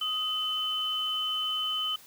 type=tone pair together; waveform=sine; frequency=1254 / 3040 Hz; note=D#6 / F#7; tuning=+13 / +46 cents; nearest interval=octave + minor third; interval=1533 cents; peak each=-36 / -28 dBFS; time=0.01-1.96 s; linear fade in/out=5 ms; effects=white hiss -53 dBFS RMS until 2.06 s